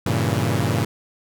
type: chord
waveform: sawtooth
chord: G diminished seventh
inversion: none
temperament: equal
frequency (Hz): 98 / 116.54 / 138.59 / 164.81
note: G2 / Bb2 / Db3 / Fb3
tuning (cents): 0 / 0 / 0 / 0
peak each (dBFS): -20 / -19 / -21 / -23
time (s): 0.06-0.85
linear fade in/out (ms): 5
effects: none